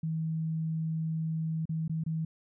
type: tone with dropouts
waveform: sine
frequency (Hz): 160.4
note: E3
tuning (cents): -47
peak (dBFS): -29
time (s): 0.03-2.25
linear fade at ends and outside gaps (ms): 5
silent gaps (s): 1.655-1.692 / 1.88-1.895 / 2.038-2.062
effects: none